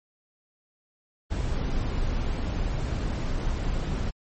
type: noise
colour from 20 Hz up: brown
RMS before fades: -27 dBFS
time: 1.3-4.11 s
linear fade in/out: 20 ms
effects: MP3 32 kbps